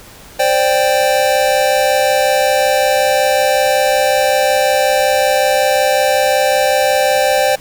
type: chord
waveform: square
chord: C suspended second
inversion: none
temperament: just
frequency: 523.3 / 588.7 / 784.9 Hz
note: C5 / D5 / G5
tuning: 0 / +4 / +2 cents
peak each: -16 dBFS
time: 0.39-7.56 s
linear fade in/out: 10 ms
effects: pink hiss -38 dBFS RMS until 7.6 s

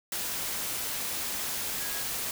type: tone in noise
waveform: sine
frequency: 1653 Hz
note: G#6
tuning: 9 cents flat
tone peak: -43 dBFS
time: 1.8-2.03 s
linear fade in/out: 2 ms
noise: white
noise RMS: -33 dBFS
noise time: 0.12-2.31 s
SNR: -13 dB
effects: none

